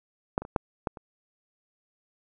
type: clicks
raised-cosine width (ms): 1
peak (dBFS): -10 / -23 / -26 / -9 / -13 / -28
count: 6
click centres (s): 0.379 / 0.42 / 0.451 / 0.562 / 0.872 / 0.972
effects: none